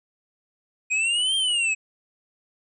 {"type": "exponential two-way sweep", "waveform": "square", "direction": "up then down", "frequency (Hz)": [2489, 3200, 2534], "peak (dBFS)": -21, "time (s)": [0.9, 1.75], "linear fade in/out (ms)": 20, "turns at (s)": 1.36, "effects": ["resampled to 24000 Hz"]}